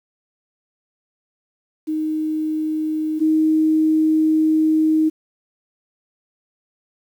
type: tone pair in turn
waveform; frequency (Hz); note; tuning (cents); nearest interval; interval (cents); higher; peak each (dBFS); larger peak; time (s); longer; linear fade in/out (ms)
sine; 311.1 / 313.8; D#4 / D#4; 0 / +15; unison; 15; second; -19 / -13; second; 1.87-3.2 / 3.2-5.1; second; 20
effects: 8-bit